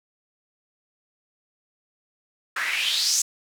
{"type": "noise with band-pass filter sweep", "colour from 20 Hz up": "white", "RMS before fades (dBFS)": -24, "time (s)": [2.56, 3.22], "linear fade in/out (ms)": 5, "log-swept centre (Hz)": [1500, 7000], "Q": 4.4, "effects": []}